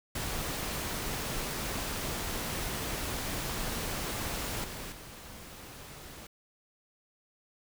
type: noise with level steps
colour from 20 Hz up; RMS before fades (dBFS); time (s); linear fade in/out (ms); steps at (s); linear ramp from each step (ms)
pink; -35 / -41 / -47; 0.15-6.27; 5; 4.64 / 4.92; 2
effects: none